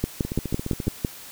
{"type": "two click trains", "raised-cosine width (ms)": 3, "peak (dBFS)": [-15, -9], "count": [10, 7], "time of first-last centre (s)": [[0.25, 0.871], [0.04, 1.048]], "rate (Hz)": [14.5, 5.95], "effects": ["white hiss -42 dBFS RMS until 1.31 s"]}